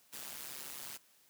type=noise with amplitude modulation; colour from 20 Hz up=white; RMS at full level=-42 dBFS; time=0.12-0.98 s; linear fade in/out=20 ms; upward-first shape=sine; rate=140 Hz; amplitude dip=90%; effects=white hiss -67 dBFS RMS until 1.29 s + high-pass 100 Hz 12 dB/octave